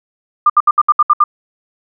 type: tone bursts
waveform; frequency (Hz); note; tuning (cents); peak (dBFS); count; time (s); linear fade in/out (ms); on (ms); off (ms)
sine; 1200; D6; +37; -5; 8; 0.46-1.24; 5; 38; 68
effects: none